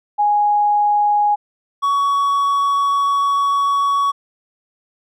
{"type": "tone pair in turn", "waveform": ["sine", "triangle"], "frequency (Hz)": [829, 1123.3], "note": ["G#5", "C#6"], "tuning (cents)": [-3, 23], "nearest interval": "perfect fourth", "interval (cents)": 526, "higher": "second", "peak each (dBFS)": -12, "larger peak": "neither", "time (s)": [[0.18, 1.36], [1.82, 4.12]], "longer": "second", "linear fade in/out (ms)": 20, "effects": []}